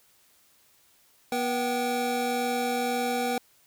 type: tone cluster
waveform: square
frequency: 242.7 / 483.8 / 770 Hz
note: B3 / B4 / G5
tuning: -30 / -36 / -31 cents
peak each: -32 / -31 / -30 dBFS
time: 1.32-3.38 s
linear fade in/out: 2 ms
effects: white hiss -62 dBFS RMS until 3.66 s